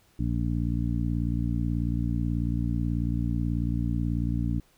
harmonic tone, 58.3 Hz, A#1, 1 cent sharp, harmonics 1 / 2 / 3 / 4 / 5, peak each -29 / -29 / -32 / -33 / -34 dBFS, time 0.19-4.6 s, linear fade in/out 5 ms, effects pink hiss -63 dBFS RMS until 4.77 s

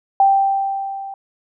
sine tone with level ramp, 784 Hz, G5, in tune, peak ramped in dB -8 to -28 dBFS, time 0.2-1.14 s, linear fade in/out 2 ms, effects none

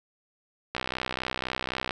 click train, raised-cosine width 0.3 ms, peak -13 dBFS, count 75, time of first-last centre 0.75-1.908 s, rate 63.9 Hz, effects none

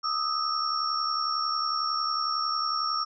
sine tone cluster, 1225 / 1296 / 5480 Hz, D#6 / E6 / F8, -27 / -30 / -34 cents, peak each -30 dBFS, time 0.03-3.05 s, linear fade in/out 20 ms, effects none

